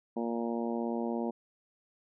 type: harmonic tone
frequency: 116.9 Hz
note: A#2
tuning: 5 cents sharp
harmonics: 2 / 3 / 4 / 5 / 6 / 7 / 8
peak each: -33 / -37 / -39 / -41 / -43 / -44 / -45 dBFS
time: 0.16-1.31 s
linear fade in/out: 10 ms
effects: none